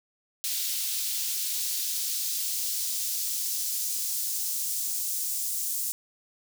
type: noise with high-pass filter sweep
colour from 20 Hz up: white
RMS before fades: -30 dBFS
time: 0.44-5.92 s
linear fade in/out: 0 ms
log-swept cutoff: 3600 to 7200 Hz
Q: 1.1
effects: none